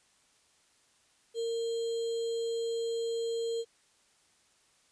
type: tone with sample-and-hold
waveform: sine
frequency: 460 Hz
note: A#4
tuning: 23 cents flat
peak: -30 dBFS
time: 1.34-3.65 s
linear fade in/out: 50 ms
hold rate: 3675 Hz
effects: white hiss -67 dBFS RMS until 4.91 s + resampled to 22050 Hz